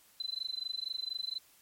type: tone with amplitude modulation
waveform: sine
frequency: 4039 Hz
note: B7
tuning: 38 cents sharp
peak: -31 dBFS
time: 0.2-1.39 s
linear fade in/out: 2 ms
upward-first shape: sine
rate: 24.2 Hz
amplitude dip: 100%
effects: white hiss -63 dBFS RMS until 1.61 s + MP3 64 kbps